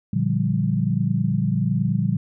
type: chord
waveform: sine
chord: G minor seventh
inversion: first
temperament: equal with one note detuned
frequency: 116.54 / 145.06 / 174.61 / 196 Hz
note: Bb2 / D3 / F3 / G3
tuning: 0 / -21 / 0 / 0 cents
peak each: -24 dBFS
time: 0.13-2.17 s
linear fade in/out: 5 ms
effects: none